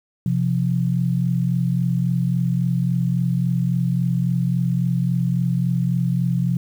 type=tone pair together; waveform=sine; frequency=130 / 173.63 Hz; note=C3 / F3; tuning=-11 / -10 cents; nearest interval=perfect fourth; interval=501 cents; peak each=-20 dBFS; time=0.26-6.57 s; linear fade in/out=2 ms; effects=8-bit